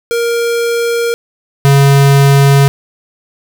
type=tone pair in turn; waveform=square; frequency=468.5 / 139.29 Hz; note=A#4 / C#3; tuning=+9 / +9 cents; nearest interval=octave + major sixth; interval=2100 cents; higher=first; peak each=-12 / -5 dBFS; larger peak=second; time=0.11-1.14 / 1.65-2.68 s; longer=neither; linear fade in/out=0 ms; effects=7-bit